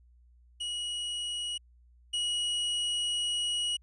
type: tone pair in turn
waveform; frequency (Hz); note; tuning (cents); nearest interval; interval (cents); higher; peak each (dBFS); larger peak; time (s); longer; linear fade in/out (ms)
45% pulse; 2910 / 2910; F#7 / F#7; -29 / -29; unison; 0; neither; -32 / -28; second; 0.6-1.58 / 2.13-3.77; second; 10
effects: added 60 Hz sine -57 dBFS peak until 3.82 s + resampled to 24000 Hz